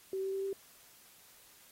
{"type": "tone with pitch steps", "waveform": "sine", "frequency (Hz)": [383.1, 385.8, 388.4, 391.1], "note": ["G4", "G4", "G4", "G4"], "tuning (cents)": [-40, -28, -16, -4], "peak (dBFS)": -33, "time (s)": [0.13, 0.53], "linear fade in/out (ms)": 2, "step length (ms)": 100, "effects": ["white hiss -60 dBFS RMS until 1.71 s", "AAC 48 kbps"]}